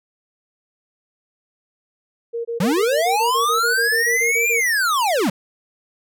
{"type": "tone bursts", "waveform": "sine", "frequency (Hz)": 466.2, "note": "A#4", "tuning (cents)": 0, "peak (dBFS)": -22, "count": 16, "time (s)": [2.33, 4.61], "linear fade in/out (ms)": 20, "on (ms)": 120, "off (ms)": 24}
{"type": "linear two-way sweep", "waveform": "square", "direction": "up then down", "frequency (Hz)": [158, 2424, 160.6], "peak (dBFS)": -17, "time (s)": [2.6, 5.3], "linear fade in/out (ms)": 5, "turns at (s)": 4.5}
{"effects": []}